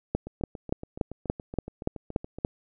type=two click trains; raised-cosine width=2 ms; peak=-24 / -11 dBFS; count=16 / 9; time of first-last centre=0.27-2.386 / 0.15-2.449 s; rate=7.09 / 3.48 Hz; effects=none